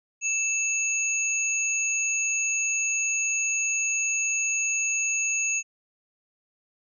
sine tone pair together, 2637 / 6645 Hz, E7 / G#8, 0 / 0 cents, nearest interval octave + major third, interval 1600 cents, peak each -26 dBFS, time 0.21-5.63 s, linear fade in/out 50 ms, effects none

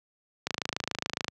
click train, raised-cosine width 0.2 ms, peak -11 dBFS, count 23, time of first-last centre 0.47-1.282 s, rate 27.1 Hz, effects high-pass 100 Hz 12 dB/octave

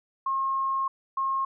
sine tone pair in turn, 1076 / 1076 Hz, C6 / C6, +48 / +48 cents, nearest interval unison, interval 0 cents, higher neither, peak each -24 dBFS, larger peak neither, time 0.26-0.88 / 1.17-1.45 s, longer first, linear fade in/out 5 ms, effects none

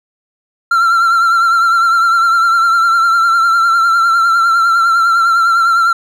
triangle tone with vibrato, 1361 Hz, F6, 45 cents flat, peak -6 dBFS, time 0.71-5.93 s, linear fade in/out 5 ms, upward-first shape triangle, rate 9.9 Hz, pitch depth 54 cents each way, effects none

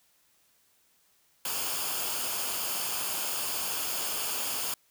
white noise with comb filter, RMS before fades -32 dBFS, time 1.45-4.74 s, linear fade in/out 2 ms, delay 0.51 ms, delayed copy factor -0.55, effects white hiss -67 dBFS RMS until 4.9 s

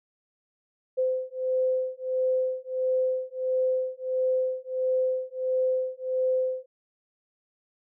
sine beating tone pair, 514 / 515.5 Hz, C5 / C5, -31 / -26 cents, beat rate 1.5 Hz, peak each -27 dBFS, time 0.97-6.66 s, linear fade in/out 20 ms, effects none

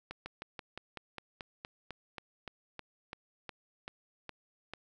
slowing click train, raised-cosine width 0.3 ms, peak -25 dBFS, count 18, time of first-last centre 0.11-4.736 s, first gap 150 ms, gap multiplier 1.07, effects none

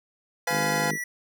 25% pulse chord, F diminished, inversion second, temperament just, 502.9 / 698.5 / 838.1 Hz, Cb5 / F5 / Ab5, +31 / 0 / +16 cents, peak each -26 dBFS, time 0.47-0.91 s, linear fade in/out 5 ms
square tone, 1951 Hz, B6, 22 cents flat, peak -30 dBFS, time 0.47-1.04 s, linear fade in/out 5 ms
harmonic tone, 51.7 Hz, G#1, 7 cents flat, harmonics 3 / 4 / 5 / 6 / 7 / 8 / 9, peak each -32 / -34 / -36 / -38 / -39 / -40 / -41 dBFS, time 0.49-0.98 s, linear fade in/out 50 ms
effects none

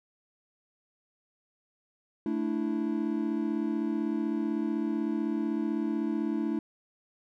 triangle chord, A suspended fourth, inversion none, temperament equal, 220 / 293.7 / 329.6 Hz, A3 / D4 / E4, 0 / 0 / 0 cents, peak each -30 dBFS, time 2.26-6.59 s, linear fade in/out 2 ms, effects none

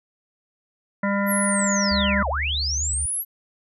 harmonic tone, 200 Hz, G3, 35 cents sharp, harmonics 1 / 3 / 5 / 7 / 9 / 10, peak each -22 / -27 / -29 / -30 / -32 / -32 dBFS, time 1.03-2.23 s, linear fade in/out 5 ms
sine linear two-way sweep, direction down then up, 11870 to 500 to 11870 Hz, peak -23 dBFS, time 1.26-3.25 s, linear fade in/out 50 ms, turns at 2.29 s
sine tone with pitch glide, 72.4 to 72.9 Hz, D2 to D2, -24 to -12 cents, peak -26 dBFS, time 1.91-3.06 s, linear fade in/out 5 ms, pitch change +12 cents, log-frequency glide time 2.24-2.83 s
effects none

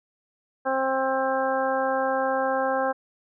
harmonic tone, 264.9 Hz, C4, 22 cents sharp, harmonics 1 / 2 / 3 / 4 / 5 / 6, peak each -33 / -25 / -27 / -31 / -33 / -32 dBFS, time 0.65-2.93 s, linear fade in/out 20 ms, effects none

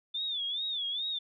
sine tone with vibrato, 3520 Hz, A7, in tune, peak -31 dBFS, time 0.14-1.19 s, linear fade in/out 10 ms, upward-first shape sine, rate 2.4 Hz, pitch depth 130 cents each way, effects none

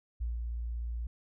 sine tone with ADSR envelope, 58.27 Hz, A#1, in tune, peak -30 dBFS, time 0.2-1.07 s, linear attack 16 ms, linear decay 160 ms, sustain -3 dB, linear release 3 ms, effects none

